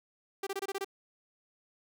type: tone bursts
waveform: sawtooth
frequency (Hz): 392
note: G4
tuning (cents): 0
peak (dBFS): -29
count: 7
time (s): 0.43-0.846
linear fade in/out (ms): 5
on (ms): 38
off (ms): 25
effects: none